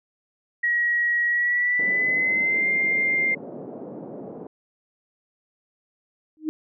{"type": "tone with pitch glide", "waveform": "sine", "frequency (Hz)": [1906, 2103], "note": ["A#6", "C7"], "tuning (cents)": [38, 8], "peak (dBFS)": -19, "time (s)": [0.63, 3.35], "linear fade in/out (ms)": 10, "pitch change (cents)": 170, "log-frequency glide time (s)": [1.27, 2.69]}
{"type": "band-pass noise", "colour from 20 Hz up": "white", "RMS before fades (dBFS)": -37, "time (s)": [1.79, 4.47], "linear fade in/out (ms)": 2, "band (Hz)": [160, 560], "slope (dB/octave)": 24}
{"type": "tone with exponential growth", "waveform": "sine", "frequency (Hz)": 311.1, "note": "D#4", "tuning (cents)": 0, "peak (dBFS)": -19, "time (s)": [6.37, 6.49], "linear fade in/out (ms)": 0, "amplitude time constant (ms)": 25}
{"effects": []}